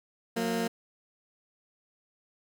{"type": "tone pair together", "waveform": "20% pulse", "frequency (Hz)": [180.87, 230.2], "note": ["F#3", "A#3"], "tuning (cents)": [-39, -22], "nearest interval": "major third", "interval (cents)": 417, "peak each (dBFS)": [-29, -24], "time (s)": [0.36, 0.68], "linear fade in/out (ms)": 10, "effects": []}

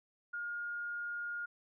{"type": "tone", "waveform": "sine", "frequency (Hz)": 1422, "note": "F6", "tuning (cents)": 31, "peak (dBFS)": -37, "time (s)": [0.33, 1.46], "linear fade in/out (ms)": 10, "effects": []}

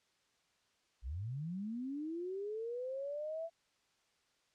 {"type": "linear sweep", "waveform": "sine", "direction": "up", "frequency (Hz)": [51.91, 672], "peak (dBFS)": -38, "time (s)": [1.02, 3.5], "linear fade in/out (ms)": 50, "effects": ["white hiss -75 dBFS RMS until 4.54 s", "low-pass 6000 Hz 12 dB/octave"]}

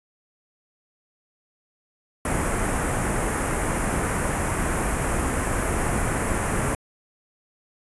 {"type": "band-stop noise", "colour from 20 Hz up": "pink", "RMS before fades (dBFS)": -24, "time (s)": [2.25, 6.75], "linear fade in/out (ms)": 2, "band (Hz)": [2100, 8400], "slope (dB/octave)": 24, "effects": ["resampled to 24000 Hz"]}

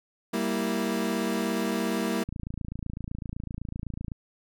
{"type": "chord", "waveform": "30% pulse", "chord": "E diminished", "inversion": "first", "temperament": "equal", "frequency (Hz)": [196, 233.1, 329.6], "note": ["G3", "Bb3", "E4"], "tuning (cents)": [0, 0, 0], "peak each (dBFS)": [-28, -27, -29], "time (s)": [0.33, 2.24], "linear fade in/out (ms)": 10}
{"type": "click train", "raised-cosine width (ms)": 5, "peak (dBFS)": -22, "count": 52, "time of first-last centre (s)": [2.29, 4.118], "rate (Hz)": 27.9}
{"effects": []}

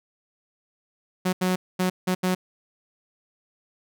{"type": "tone bursts at uneven times", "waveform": "sawtooth", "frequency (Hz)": 183.8, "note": "F#3", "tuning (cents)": -11, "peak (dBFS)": -17, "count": 5, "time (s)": [[1.25, 1.33], [1.41, 1.56], [1.79, 1.9], [2.07, 2.15], [2.23, 2.35]], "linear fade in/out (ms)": 10, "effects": []}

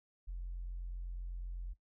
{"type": "tone", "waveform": "sine", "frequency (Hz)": 44, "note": "F1", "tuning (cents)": 14, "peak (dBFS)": -38, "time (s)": [0.27, 1.74], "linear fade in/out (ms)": 20, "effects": ["noise-tail reverb RT60 0.1 s tail -17 dB re dry", "tanh soft clip ceiling -35 dBFS"]}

